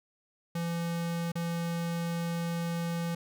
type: tone with dropouts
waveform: square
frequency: 169.2 Hz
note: E3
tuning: 45 cents sharp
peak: -31 dBFS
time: 0.55-3.15 s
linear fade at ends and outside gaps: 5 ms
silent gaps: 1.319-1.354 s
effects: none